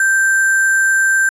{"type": "tone with sample-and-hold", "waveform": "sine", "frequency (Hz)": 1568, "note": "G6", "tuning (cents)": 0, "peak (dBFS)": -10, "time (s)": [0, 1.29], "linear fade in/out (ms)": 2, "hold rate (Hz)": 8820, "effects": ["resampled to 22050 Hz"]}